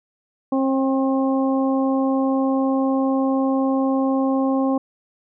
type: harmonic tone with a mistuned harmonic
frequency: 267.6 Hz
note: C4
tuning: 39 cents sharp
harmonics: 1 / 2 / 3 / 4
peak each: -18 / -24 / -28 / -30 dBFS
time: 0.52-4.78 s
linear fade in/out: 5 ms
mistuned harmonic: 3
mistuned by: -17 cents
effects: none